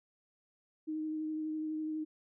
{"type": "tone with vibrato", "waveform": "sine", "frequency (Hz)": 311.1, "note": "D#4", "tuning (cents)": 0, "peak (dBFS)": -34, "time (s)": [0.87, 2.05], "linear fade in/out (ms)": 20, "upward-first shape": "triangle", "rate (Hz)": 12, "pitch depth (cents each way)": 18, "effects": []}